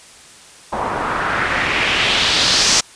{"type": "noise with low-pass filter sweep", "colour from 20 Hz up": "white", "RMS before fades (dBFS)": -17, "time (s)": [0.72, 2.81], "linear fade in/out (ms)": 10, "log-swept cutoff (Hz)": [860, 6100], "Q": 2.1, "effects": ["white hiss -42 dBFS RMS until 2.95 s", "resampled to 22050 Hz"]}